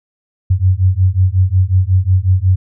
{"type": "beating tone pair", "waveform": "sine", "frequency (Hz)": [90.6, 96.1], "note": ["F#2", "G2"], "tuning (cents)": [-36, -34], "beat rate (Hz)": 5.5, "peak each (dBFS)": -12, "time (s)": [0.5, 2.56], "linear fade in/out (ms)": 10, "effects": []}